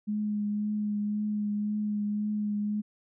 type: tone with vibrato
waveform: sine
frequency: 209 Hz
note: G#3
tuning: 11 cents sharp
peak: -27 dBFS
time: 0.07-2.82 s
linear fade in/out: 20 ms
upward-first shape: triangle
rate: 1.9 Hz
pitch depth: 20 cents each way
effects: none

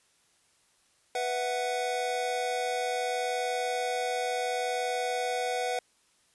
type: chord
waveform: square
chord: B suspended fourth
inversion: none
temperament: equal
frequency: 493.9 / 659.3 / 740 Hz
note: B4 / E5 / F#5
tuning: 0 / 0 / 0 cents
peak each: -33 / -38 / -32 dBFS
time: 1.15-5.79 s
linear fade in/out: 2 ms
effects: white hiss -67 dBFS RMS until 6.34 s + resampled to 24000 Hz

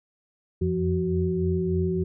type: tone cluster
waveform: sine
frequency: 86.2 / 89.6 / 173.1 / 373.1 Hz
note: F2 / F2 / F3 / F#4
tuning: -22 / +45 / -15 / +14 cents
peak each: -31 / -29 / -26 / -26 dBFS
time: 0.61-2.04 s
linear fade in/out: 10 ms
effects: none

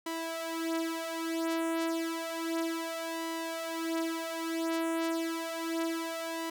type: tone with flanger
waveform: sawtooth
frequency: 328.6 Hz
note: E4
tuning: 5 cents flat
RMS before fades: -34 dBFS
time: 0.06-6.5 s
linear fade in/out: 5 ms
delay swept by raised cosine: 1 to 6.2 ms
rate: 0.31 Hz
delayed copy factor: +0.8
effects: none

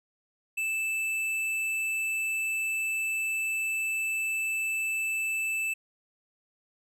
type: tone with tanh clipping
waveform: sine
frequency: 2637 Hz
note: E7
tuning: in tune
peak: -29 dBFS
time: 0.57-5.74 s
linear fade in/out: 10 ms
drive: 12 dB
effects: none

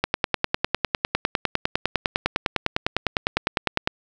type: click train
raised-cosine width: 0.3 ms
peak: -3 dBFS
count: 39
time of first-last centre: 0.04-3.875 s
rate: 9.91 Hz
effects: none

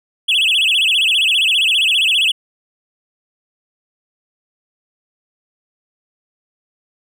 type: tone with vibrato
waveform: triangle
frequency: 2960 Hz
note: F#7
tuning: in tune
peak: -10 dBFS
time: 0.28-2.32 s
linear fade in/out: 10 ms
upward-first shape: sine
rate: 15 Hz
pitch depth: 260 cents each way
effects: none

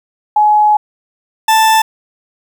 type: tone pair in turn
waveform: sine / 40% pulse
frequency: 844 / 882.1 Hz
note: G#5 / A5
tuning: +28 / +4 cents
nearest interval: minor second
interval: 76 cents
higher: second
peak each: -6 dBFS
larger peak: neither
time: 0.36-0.77 / 1.48-1.82 s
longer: first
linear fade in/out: 5 ms
effects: 8-bit

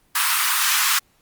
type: high-pass noise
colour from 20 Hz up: pink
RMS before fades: -19 dBFS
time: 0.15-0.99 s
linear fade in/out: 5 ms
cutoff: 1000 Hz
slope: 48 dB/octave
effects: pink hiss -61 dBFS RMS until 1.21 s + Opus 32 kbps

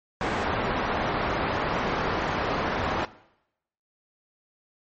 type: low-pass noise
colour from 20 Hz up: white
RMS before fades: -27 dBFS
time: 0.21-3.05 s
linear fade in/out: 0 ms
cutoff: 1200 Hz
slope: 12 dB/octave
effects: noise-tail reverb RT60 0.8 s tail -18 dB re dry + MP3 32 kbps

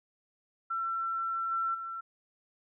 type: tone with level steps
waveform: sine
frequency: 1347 Hz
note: E6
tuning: 37 cents sharp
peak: -30 / -28 / -36 dBFS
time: 0.7-2.01 s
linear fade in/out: 10 ms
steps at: 1.51 / 1.74 s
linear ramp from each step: 10 ms
effects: none

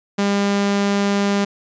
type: tone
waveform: sawtooth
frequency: 200.9 Hz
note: G3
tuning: 43 cents sharp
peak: -12 dBFS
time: 0.18-1.45 s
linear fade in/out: 10 ms
effects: resampled to 16000 Hz

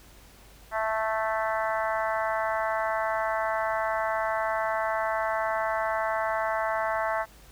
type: harmonic tone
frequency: 220 Hz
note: A3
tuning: in tune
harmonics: 3 / 4 / 5 / 6 / 7 / 8 / 9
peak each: -29 / -31 / -33 / -35 / -36 / -37 / -38 dBFS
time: 0.71-7.26 s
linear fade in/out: 50 ms
effects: added 50 Hz sine -53 dBFS peak until 7.51 s + pink hiss -54 dBFS RMS until 7.51 s

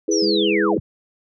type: chord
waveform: sine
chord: E major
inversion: none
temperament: equal with one note detuned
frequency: 326.8 / 415.3 / 493.9 Hz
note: E4 / G#4 / B4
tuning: -15 / 0 / 0 cents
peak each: -20 / -20 / -25 dBFS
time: 0.08-0.78 s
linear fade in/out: 5 ms
type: linear sweep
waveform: sine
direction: down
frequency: 6100 to 34.11 Hz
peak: -21 dBFS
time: 0.11-0.8 s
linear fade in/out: 10 ms
type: tone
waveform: sine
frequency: 205.5 Hz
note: G#3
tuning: 18 cents flat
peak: -25 dBFS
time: 0.22-0.76 s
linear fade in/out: 5 ms
effects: none

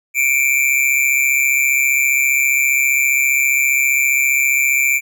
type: tone with amplitude modulation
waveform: square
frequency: 2349 Hz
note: D7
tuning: in tune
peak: -10 dBFS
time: 0.14-5.01 s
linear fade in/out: 50 ms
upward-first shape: sine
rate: 135 Hz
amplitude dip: 75%
effects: none

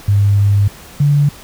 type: tone pair in turn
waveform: sine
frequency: 101 / 144.53 Hz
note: G#2 / D3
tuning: -48 / -27 cents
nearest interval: tritone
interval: 621 cents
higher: second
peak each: -8 dBFS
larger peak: neither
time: 0.08-0.68 / 1-1.29 s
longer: first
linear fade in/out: 5 ms
effects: pink hiss -37 dBFS RMS until 1.43 s

